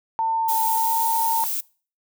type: tone with pitch glide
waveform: sine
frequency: 899 to 911 Hz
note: A5 to A#5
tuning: +37 to -40 cents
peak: -19 dBFS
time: 0.19-1.44 s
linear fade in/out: 0 ms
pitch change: +23 cents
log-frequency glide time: 0.7-0.99 s
type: noise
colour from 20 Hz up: violet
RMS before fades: -26 dBFS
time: 0.48-1.61 s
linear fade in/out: 10 ms
effects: noise-tail reverb RT60 0.4 s tail -23 dB re dry